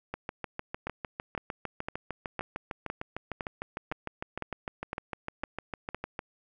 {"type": "two click trains", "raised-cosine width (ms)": 0.5, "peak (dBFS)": [-18, -19], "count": [11, 41], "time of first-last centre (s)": [[0.87, 5.946], [0.14, 6.191]], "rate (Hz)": [1.97, 6.61], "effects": []}